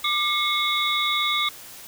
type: tone cluster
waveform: sine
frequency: 1191 / 2170 / 3469 / 3792 Hz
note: D6 / C#7 / A7 / A#7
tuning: +24 / -37 / -25 / +29 cents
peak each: -26 dBFS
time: 0.04-1.49 s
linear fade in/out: 5 ms
effects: white hiss -42 dBFS RMS until 1.87 s